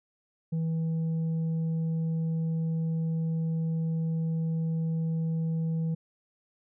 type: tone with tanh clipping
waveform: triangle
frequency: 162.4 Hz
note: E3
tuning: 26 cents flat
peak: -27 dBFS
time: 0.52-5.95 s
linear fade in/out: 10 ms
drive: 8 dB
effects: none